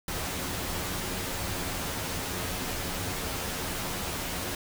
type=noise with comb filter; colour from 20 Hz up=pink; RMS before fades=-33 dBFS; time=0.08-4.55 s; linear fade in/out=2 ms; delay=11 ms; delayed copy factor=+0.55; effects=none